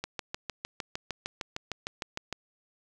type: click train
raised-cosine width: 0.2 ms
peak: -16 dBFS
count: 16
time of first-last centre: 0.04-2.327 s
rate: 6.56 Hz
effects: none